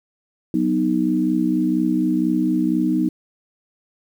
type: chord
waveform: sine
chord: B major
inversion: second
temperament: equal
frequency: 185 / 246.9 / 311.1 Hz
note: F#3 / B3 / D#4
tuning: 0 / 0 / 0 cents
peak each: -23 / -21 / -19 dBFS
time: 0.54-3.09 s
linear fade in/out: 2 ms
effects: 8-bit